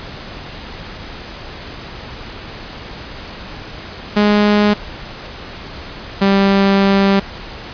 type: tone pair in turn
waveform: sawtooth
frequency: 207.7 / 196.61 Hz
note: G#3 / G3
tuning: 0 / +5 cents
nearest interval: minor second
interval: 95 cents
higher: first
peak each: -6 dBFS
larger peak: neither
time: 4.16-4.74 / 6.21-7.2 s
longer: second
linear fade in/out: 10 ms
effects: pink hiss -31 dBFS RMS until 7.73 s + resampled to 11025 Hz